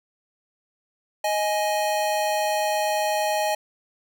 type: tone pair together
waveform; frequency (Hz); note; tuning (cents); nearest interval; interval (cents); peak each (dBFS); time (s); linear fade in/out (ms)
square; 624.8 / 834; D#5 / G#5; +7 / +7; perfect fourth; 500; -25; 1.24-3.55; 5
effects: none